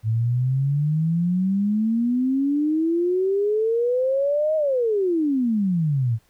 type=exponential two-way sweep; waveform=sine; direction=up then down; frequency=108.4 to 634 to 108.4 Hz; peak=-18 dBFS; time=0.03-6.19 s; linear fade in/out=50 ms; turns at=4.56 s; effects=pink hiss -62 dBFS RMS until 6.29 s